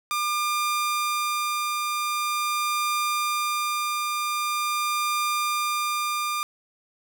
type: tone with tremolo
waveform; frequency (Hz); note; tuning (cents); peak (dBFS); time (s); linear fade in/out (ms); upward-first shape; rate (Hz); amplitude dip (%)
sawtooth; 1200; D6; +37; -19; 0.11-6.43; 0; triangle; 0.44; 25
effects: none